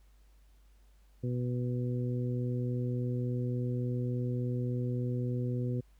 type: harmonic tone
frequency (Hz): 123.47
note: B2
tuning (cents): 0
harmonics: 1 / 2 / 3 / 4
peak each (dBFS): -31 / -37 / -41 / -43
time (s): 1.23-5.81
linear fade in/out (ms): 10
effects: added 50 Hz sine -58 dBFS peak until 5.99 s + pink hiss -72 dBFS RMS until 5.99 s